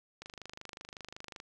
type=click train; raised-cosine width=0.2 ms; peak=-27 dBFS; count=31; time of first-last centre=0.22-1.401 s; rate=25.4 Hz; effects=none